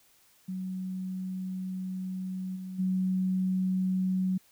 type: tone with level steps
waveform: sine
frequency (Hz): 186.5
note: F#3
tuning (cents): +14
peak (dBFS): -32 / -36 / -25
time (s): 0.48-4.38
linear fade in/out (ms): 10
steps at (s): 2.55 / 2.78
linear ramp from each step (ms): 20
effects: white hiss -63 dBFS RMS until 4.51 s